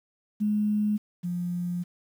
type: tone pair in turn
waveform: sine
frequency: 210 / 176.12 Hz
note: G#3 / F3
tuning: +19 / +15 cents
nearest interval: minor third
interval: 304 cents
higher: first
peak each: -22 / -27 dBFS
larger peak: first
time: 0.4-0.98 / 1.23-1.84 s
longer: second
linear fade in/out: 20 ms
effects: 9-bit